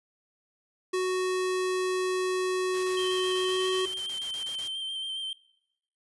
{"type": "tone with pitch glide", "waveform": "square", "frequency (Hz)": [370, 373.2], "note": ["F#4", "F#4"], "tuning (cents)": [0, 15], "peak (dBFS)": -26, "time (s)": [0.93, 3.86], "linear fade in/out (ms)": 10, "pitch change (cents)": 15, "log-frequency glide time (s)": [3.41, 3.65]}
{"type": "noise bursts", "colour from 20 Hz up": "white", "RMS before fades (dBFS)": -43, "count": 16, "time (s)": [2.74, 4.677], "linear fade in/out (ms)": 0, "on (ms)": 92, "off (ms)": 31}
{"type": "tone with vibrato", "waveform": "triangle", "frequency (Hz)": 3136, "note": "G7", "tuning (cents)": 0, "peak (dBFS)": -30, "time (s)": [2.97, 5.33], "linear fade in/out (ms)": 2, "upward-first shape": "square", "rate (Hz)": 7.3, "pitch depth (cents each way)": 19}
{"effects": ["noise-tail reverb RT60 0.8 s tail -21 dB re dry", "resampled to 24000 Hz"]}